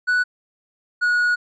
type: tone pair in turn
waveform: triangle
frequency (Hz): 1480 / 1455.4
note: F#6 / F#6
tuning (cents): 0 / -29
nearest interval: unison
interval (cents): 29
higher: first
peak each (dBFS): -14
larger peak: neither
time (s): 0.07-0.24 / 1.01-1.36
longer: second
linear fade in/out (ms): 20
effects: resampled to 16000 Hz